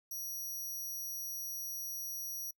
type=tone; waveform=15% pulse; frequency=5780 Hz; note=F#8; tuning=41 cents flat; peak=-33 dBFS; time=0.11-2.51 s; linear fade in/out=5 ms; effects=noise-tail reverb RT60 0.1 s tail -26 dB re dry